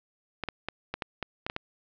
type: clicks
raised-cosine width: 0.3 ms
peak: -15 dBFS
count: 9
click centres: 0.437 / 0.487 / 0.686 / 0.94 / 1.022 / 1.227 / 1.465 / 1.499 / 1.564 s
effects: low-pass 4000 Hz 12 dB/octave